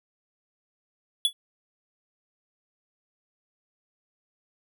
square tone with exponential decay, 3408 Hz, G#7, 44 cents sharp, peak -16 dBFS, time 1.25-1.33 s, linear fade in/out 1 ms, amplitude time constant 17 ms, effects none

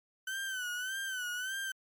35% pulse tone with vibrato, 1517 Hz, F#6, 43 cents sharp, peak -33 dBFS, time 0.27-1.72 s, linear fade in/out 5 ms, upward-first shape sine, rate 1.7 Hz, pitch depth 83 cents each way, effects MP3 96 kbps

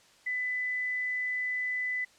sine tone, 2000 Hz, B6, 21 cents sharp, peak -29 dBFS, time 0.26-2.05 s, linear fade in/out 10 ms, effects white hiss -60 dBFS RMS until 2.18 s + low-pass 7000 Hz 12 dB/octave

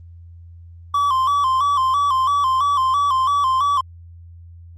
triangle tone with vibrato, 1094 Hz, C#6, 23 cents flat, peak -13 dBFS, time 0.94-3.81 s, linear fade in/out 5 ms, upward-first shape square, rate 3 Hz, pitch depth 79 cents each way, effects added 85 Hz sine -38 dBFS peak until 4.77 s + Opus 24 kbps

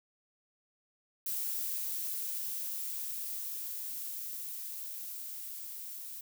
violet noise with level ramp, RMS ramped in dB -35 to -44 dBFS, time 1.26-6.21 s, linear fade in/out 5 ms, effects none

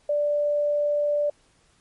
sine tone, 587 Hz, D5, 1 cent flat, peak -20 dBFS, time 0.09-1.3 s, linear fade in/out 5 ms, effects pink hiss -62 dBFS RMS until 1.8 s + MP3 48 kbps

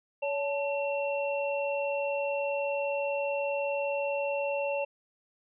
sine tone cluster, 564 / 876 / 2715 Hz, C#5 / A5 / F7, +30 / -8 / -50 cents, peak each -29 / -37 / -36 dBFS, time 0.22-4.85 s, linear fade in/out 10 ms, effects none

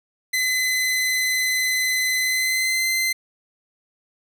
sawtooth tone with pitch glide, 2028 to 2068 Hz, B6 to C7, +45 to -21 cents, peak -16 dBFS, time 0.33-3.13 s, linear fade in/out 10 ms, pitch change +34 cents, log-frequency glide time 2.19-2.88 s, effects none

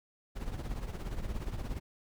brown noise with tremolo, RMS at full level -34 dBFS, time 0.35-1.8 s, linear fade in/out 20 ms, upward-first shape triangle, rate 17 Hz, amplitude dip 75%, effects none

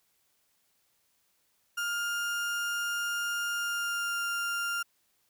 35% pulse tone with pitch glide, 1408 to 1396.7 Hz, F6 to F6, +14 to 0 cents, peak -28 dBFS, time 1.77-4.83 s, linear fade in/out 10 ms, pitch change -14 cents, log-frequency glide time 3.52-4.23 s, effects white hiss -72 dBFS RMS until 5.29 s

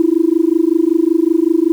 sine tone with amplitude modulation, 330 Hz, E4, 2 cents sharp, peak -5 dBFS, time 0-1.72 s, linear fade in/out 0 ms, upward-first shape sine, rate 25.3 Hz, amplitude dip 100%, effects tanh soft clip ceiling -1 dBFS + 7-bit

